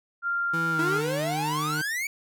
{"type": "tone", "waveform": "sine", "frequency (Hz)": 1392, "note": "F6", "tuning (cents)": -6, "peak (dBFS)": -24, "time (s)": [0.22, 1.02], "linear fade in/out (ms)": 50}
{"type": "tone with pitch glide", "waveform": "25% pulse", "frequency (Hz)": [164.81, 152.01], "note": ["E3", "D#3"], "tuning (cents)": [0, -40], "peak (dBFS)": -26, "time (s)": [0.53, 1.82], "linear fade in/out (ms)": 10, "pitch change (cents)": -140, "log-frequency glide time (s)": [0.71, 0.85]}
{"type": "exponential sweep", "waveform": "45% pulse", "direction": "up", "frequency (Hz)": [316.7, 2309], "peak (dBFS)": -27, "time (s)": [0.79, 2.07], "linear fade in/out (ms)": 2}
{"effects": []}